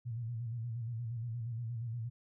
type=tone with vibrato; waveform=sine; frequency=116.54 Hz; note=A#2; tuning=in tune; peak=-36 dBFS; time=0.05-2.1 s; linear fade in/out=20 ms; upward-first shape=square; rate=8.5 Hz; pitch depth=67 cents each way; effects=none